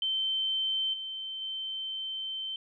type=tone with level steps; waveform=sine; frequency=3098 Hz; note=G7; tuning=21 cents flat; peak=-27 / -35 / -33 dBFS; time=0.02-2.56 s; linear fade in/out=2 ms; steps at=0.93 / 1.41 s; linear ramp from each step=10 ms; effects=none